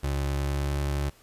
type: tone with pitch glide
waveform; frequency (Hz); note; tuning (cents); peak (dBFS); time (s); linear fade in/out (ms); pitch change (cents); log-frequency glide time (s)
30% pulse; 69.9 to 71.08; C#2 to C#2; +15 to +44; -23; 0.03-1.1; 10; +29; 0.34-0.81
effects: pink hiss -57 dBFS RMS until 1.22 s + resampled to 32000 Hz